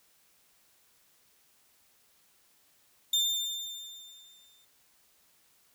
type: tone with exponential decay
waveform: 35% pulse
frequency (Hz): 3597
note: A7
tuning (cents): +37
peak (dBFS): -21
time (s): 3.13-4.65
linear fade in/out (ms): 5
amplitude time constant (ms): 330
effects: white hiss -66 dBFS RMS until 5.74 s